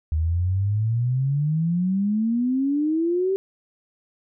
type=exponential sweep; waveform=sine; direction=up; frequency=76.4 to 392 Hz; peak=-19 dBFS; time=0.12-3.36 s; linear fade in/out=0 ms; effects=none